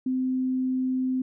sine tone, 257.9 Hz, C4, 25 cents flat, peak -23 dBFS, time 0.06-1.22 s, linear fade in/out 5 ms, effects none

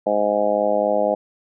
harmonic tone, 103.83 Hz, G#2, in tune, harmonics 2 / 3 / 4 / 5 / 6 / 7 / 8, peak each -29 / -29 / -30 / -21 / -20 / -26 / -27 dBFS, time 0.06-1.15 s, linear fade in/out 10 ms, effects none

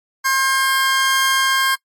sawtooth tone pair together, 1066.5 / 1600 Hz, C6 / G6, +33 / +35 cents, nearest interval perfect fifth, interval 702 cents, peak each -14 dBFS, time 0.24-1.76 s, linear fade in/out 20 ms, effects noise-tail reverb RT60 0.1 s tail -24 dB re dry + AAC 64 kbps

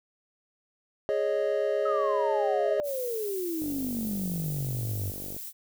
triangle chord, Ab suspended fourth, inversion none, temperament equal, 415.3 / 554.4 / 622.3 Hz, Ab4 / Db5 / Eb5, 0 / 0 / 0 cents, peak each -27 dBFS, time 1.09-2.8 s, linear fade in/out 0 ms
sine exponential sweep, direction down, 1300 to 92.4 Hz, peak -29 dBFS, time 1.85-5.11 s, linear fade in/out 10 ms
violet noise, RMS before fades -39 dBFS, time 2.83-5.53 s, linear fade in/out 50 ms
click train, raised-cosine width 2 ms, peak -28 dBFS, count 86, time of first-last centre 3.62-5.365 s, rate 48.7 Hz
effects none

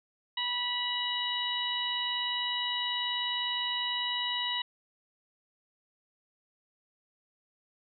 harmonic tone with a mistuned harmonic, 979 Hz, B5, 15 cents flat, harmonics 1 / 2 / 3 / 4, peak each -37 / -37 / -33 / -34 dBFS, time 0.37-4.62 s, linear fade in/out 5 ms, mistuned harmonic 4, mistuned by -35 cents, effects none

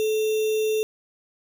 sine tone with sample-and-hold, 433.9 Hz, A4, 24 cents flat, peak -20 dBFS, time 0-0.83 s, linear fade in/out 0 ms, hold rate 3150 Hz, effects none

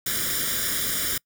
white noise with comb filter, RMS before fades -26 dBFS, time 0.06-1.18 s, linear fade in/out 5 ms, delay 0.57 ms, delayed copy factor +0.9, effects noise-tail reverb RT60 0.1 s tail -26 dB re dry

